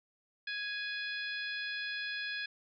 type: harmonic tone with a mistuned harmonic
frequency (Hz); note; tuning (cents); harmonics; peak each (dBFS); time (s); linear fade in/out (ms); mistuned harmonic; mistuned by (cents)
830; G#5; -1; 2 / 3 / 4 / 5 / 6; -38 / -42 / -44 / -46 / -48; 0.47-2.46; 5; 4; +34
effects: none